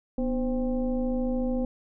sine tone with frequency modulation, 246.2 Hz, B3, 5 cents flat, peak -24 dBFS, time 0.18-1.65 s, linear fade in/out 2 ms, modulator 273 Hz, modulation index 0.98, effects none

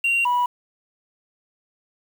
sine tone pair in turn, 2759 / 978 Hz, F7 / B5, -22 / -17 cents, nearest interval octave + tritone, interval 1795 cents, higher first, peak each -15 dBFS, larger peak neither, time 0.04-0.25 / 0.25-0.46 s, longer neither, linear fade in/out 5 ms, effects tanh soft clip ceiling -16 dBFS + 7-bit

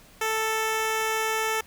10% pulse tone, 440.7 Hz, A4, 3 cents sharp, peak -16 dBFS, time 0.21-1.61 s, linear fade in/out 5 ms, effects pink hiss -53 dBFS RMS until 1.66 s

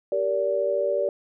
sine chord, G minor, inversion none, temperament equal with one note detuned, 392 / 466.2 / 576.6 Hz, G4 / Bb4 / D5, 0 / 0 / -32 cents, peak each -28 / -28 / -23 dBFS, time 0.12-1.09 s, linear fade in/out 2 ms, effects none

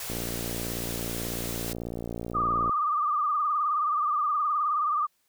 white band-stop noise, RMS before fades -36 dBFS, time 0-1.73 s, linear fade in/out 2 ms, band 170 to 390 Hz, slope 96 dB/octave
click train, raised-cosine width 2 ms, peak -21 dBFS, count 152, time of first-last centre 0.1-2.695 s, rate 58.2 Hz
sine tone with vibrato, 1201 Hz, D6, 38 cents sharp, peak -23 dBFS, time 2.34-5.07 s, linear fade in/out 20 ms, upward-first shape triangle, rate 19 Hz, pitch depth 90 cents each way
effects white hiss -71 dBFS RMS until 5.28 s

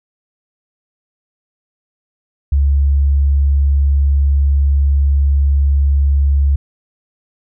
sine tone, 70 Hz, C#2, 18 cents sharp, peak -9 dBFS, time 2.52-6.56 s, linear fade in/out 5 ms, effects none

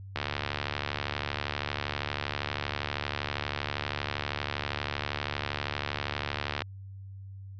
click train, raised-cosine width 0.3 ms, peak -14 dBFS, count 470, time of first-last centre 0.16-6.62 s, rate 72.6 Hz, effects added 97 Hz sine -41 dBFS peak until 7.59 s + resampled to 16000 Hz

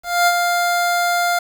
25% pulse tone with ADSR envelope, 700 Hz, F5, 4 cents sharp, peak -7 dBFS, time 0.03-1.39 s, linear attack 240 ms, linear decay 47 ms, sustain -5 dB, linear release 5 ms, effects 7-bit

